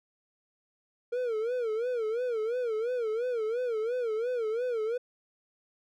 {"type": "tone with vibrato", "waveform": "triangle", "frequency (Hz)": 466.2, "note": "A#4", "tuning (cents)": 0, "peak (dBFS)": -26, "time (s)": [1.12, 4.98], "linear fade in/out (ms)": 10, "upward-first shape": "sine", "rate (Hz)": 2.9, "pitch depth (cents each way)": 140, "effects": []}